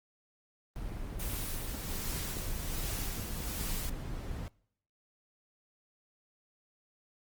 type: noise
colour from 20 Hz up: brown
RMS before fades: -38 dBFS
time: 0.76-4.48 s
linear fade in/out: 0 ms
type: click train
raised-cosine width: 3 ms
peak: -30 dBFS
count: 14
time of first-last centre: 0.92-3.612 s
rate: 4.83 Hz
type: noise with tremolo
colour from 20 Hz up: white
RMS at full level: -39 dBFS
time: 1.19-3.9 s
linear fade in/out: 10 ms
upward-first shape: triangle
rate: 1.3 Hz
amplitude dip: 55%
effects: noise-tail reverb RT60 0.7 s tail -24 dB re dry + Opus 24 kbps